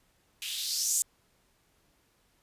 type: noise with band-pass filter sweep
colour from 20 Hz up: violet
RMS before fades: -31 dBFS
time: 0.42-1.02 s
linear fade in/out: 0 ms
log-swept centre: 2700 to 7800 Hz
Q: 3.9
effects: pink hiss -69 dBFS RMS until 2.42 s + resampled to 32000 Hz